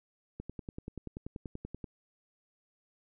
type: click train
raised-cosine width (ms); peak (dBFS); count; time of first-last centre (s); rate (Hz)
3; -27; 16; 0.4-1.842; 10.4
effects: none